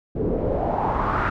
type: noise with low-pass filter sweep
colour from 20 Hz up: pink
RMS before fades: -23 dBFS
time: 0.15-1.3 s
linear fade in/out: 10 ms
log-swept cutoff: 370 to 1500 Hz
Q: 3.5
effects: none